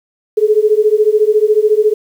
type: beating tone pair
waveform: sine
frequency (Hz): 420 / 434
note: G#4 / A4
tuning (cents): +19 / -24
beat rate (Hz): 14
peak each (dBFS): -11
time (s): 0.37-1.94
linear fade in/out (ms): 10
effects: 7-bit